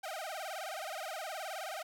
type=tone with vibrato; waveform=sawtooth; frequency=698.5 Hz; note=F5; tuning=in tune; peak=-35 dBFS; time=0.03-1.83 s; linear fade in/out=10 ms; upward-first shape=sine; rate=19 Hz; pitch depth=230 cents each way; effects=none